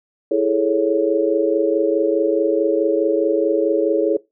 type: chord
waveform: sine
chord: A major seventh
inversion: second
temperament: equal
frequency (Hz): 329.6 / 415.3 / 440 / 554.4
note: E4 / G#4 / A4 / C#5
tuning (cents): 0 / 0 / 0 / 0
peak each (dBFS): -20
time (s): 0.31-4.17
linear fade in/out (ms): 5
effects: noise-tail reverb RT60 0.2 s tail -20 dB re dry